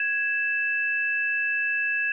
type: tone pair together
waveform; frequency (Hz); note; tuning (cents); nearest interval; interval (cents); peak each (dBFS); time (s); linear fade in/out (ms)
sine; 1661.2 / 2637; G#6 / E7; 0 / 0; minor sixth; 800; -25 / -26; 0-2.12; 2
effects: none